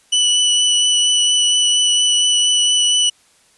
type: tone with vibrato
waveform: sawtooth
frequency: 2966 Hz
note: F#7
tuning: 4 cents sharp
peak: -9 dBFS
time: 0.12-3.1 s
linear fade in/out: 10 ms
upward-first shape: triangle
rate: 4.3 Hz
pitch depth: 13 cents each way
effects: white hiss -54 dBFS RMS until 3.57 s + resampled to 24000 Hz